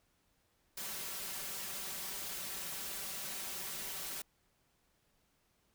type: noise with comb filter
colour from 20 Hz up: white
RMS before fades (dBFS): -42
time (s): 0.77-4.22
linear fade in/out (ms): 5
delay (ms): 5.2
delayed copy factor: +0.65
effects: pink hiss -75 dBFS RMS until 5.74 s